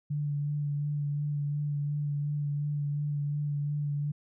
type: tone with vibrato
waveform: sine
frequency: 145.9 Hz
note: D3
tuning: 11 cents flat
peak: -28 dBFS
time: 0.1-4.12 s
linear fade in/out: 10 ms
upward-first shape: sine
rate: 2.8 Hz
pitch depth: 19 cents each way
effects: none